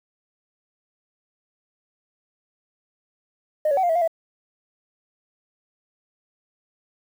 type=tone with pitch steps; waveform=sine; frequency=613 / 561 / 757 / 700 / 650 / 701 / 657 Hz; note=D#5 / C#5 / F#5 / F5 / E5 / F5 / E5; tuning=-26 / +21 / +39 / +4 / -24 / +6 / -6 cents; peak=-16 dBFS; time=3.65-4.077 s; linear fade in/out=5 ms; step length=61 ms; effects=tanh soft clip ceiling -14 dBFS + 8-bit